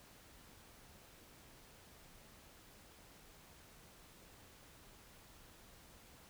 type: silence
effects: pink hiss -61 dBFS RMS until 6.29 s